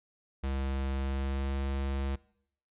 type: tone with pitch glide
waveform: square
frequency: 67.4 to 68.26 Hz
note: C#2 to C#2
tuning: -48 to -26 cents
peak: -31 dBFS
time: 0.43-2.16 s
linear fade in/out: 10 ms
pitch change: +22 cents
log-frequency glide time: 0.99-1.56 s
effects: noise-tail reverb RT60 0.7 s tail -22 dB re dry + resampled to 8000 Hz